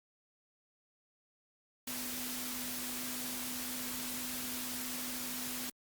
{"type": "tone in noise", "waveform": "sine", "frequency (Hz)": 249.6, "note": "B3", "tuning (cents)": 19, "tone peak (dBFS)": -45, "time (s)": [1.87, 5.7], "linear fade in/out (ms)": 5, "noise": "white", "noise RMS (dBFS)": -40, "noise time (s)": [1.87, 5.7], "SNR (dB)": -8, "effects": ["Opus 48 kbps"]}